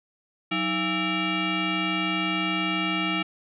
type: tone with frequency modulation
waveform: sine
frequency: 1318.5 Hz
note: E6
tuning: in tune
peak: -23 dBFS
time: 0.51-3.23 s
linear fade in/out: 10 ms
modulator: 501 Hz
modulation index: 3.4
effects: none